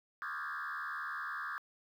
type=tone with frequency modulation; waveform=sine; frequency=1408 Hz; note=F6; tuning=14 cents sharp; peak=-36 dBFS; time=0.22-1.58 s; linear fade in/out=0 ms; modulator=75.4 Hz; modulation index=4; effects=tanh soft clip ceiling -34 dBFS + 11-bit